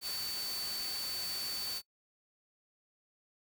sine tone in noise, 4520 Hz, C#8, 33 cents sharp, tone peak -37 dBFS, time 0.01-1.82 s, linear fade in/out 50 ms, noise white, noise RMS -42 dBFS, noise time 0.01-1.82 s, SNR +2 dB, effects noise-tail reverb RT60 0.1 s tail -25 dB re dry

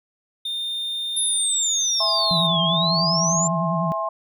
triangle tone, 3629 Hz, A#7, 47 cents flat, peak -23 dBFS, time 0.45-2.47 s, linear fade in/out 5 ms
sine exponential two-way sweep, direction down then up, 10920 to 3157 to 7370 Hz, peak -20 dBFS, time 1.16-3.48 s, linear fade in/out 10 ms, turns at 2.63 s
sine chord, E augmented, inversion none, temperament equal with one note detuned, 659.3 / 830.6 / 1060.5 Hz, E5 / G#5 / B#5, 0 / 0 / +23 cents, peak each -26 / -31 / -25 dBFS, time 2-4.09 s, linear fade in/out 5 ms
sine tone with vibrato, 168.6 Hz, E3, 39 cents sharp, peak -22 dBFS, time 2.31-3.92 s, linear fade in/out 0 ms, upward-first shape sine, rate 10 Hz, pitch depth 96 cents each way
effects none

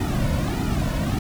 brown noise with flanger, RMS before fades -23 dBFS, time 0-1.19 s, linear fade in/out 5 ms, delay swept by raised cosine 1.8 to 2.53 ms, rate 1.6 Hz, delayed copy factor -1, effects none

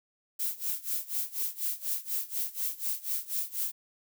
violet noise with tremolo, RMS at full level -30 dBFS, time 0.39-3.72 s, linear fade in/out 10 ms, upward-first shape sine, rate 4.1 Hz, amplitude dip 90%, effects none

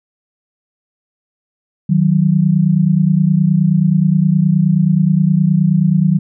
sine tone pair together, 156.6 / 186.11 Hz, D#3 / F#3, +11 / +10 cents, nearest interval minor third, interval 299 cents, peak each -12 dBFS, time 1.89-6.19 s, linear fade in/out 10 ms, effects none

